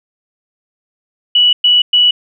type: tone bursts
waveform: sine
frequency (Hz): 2945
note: F#7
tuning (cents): -9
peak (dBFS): -6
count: 3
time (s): 1.35-2.11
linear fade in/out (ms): 5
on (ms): 180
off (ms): 110
effects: none